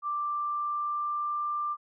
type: tone with pitch glide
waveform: sine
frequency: 1178 to 1186.2 Hz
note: D6 to D6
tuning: +5 to +17 cents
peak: -28 dBFS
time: 0.02-1.77 s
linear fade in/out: 50 ms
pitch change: +12 cents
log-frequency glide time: 0.21-1.47 s
effects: none